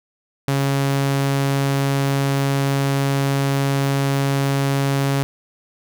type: tone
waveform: sawtooth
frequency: 138.2 Hz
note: C#3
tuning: 5 cents flat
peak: -13 dBFS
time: 0.48-5.23 s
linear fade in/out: 0 ms
effects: none